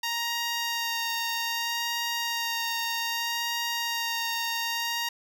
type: tone with vibrato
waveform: 10% pulse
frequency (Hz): 932.3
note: A#5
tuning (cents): 0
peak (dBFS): -19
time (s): 0.03-5.09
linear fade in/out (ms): 5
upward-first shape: sine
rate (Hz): 0.63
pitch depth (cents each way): 12
effects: none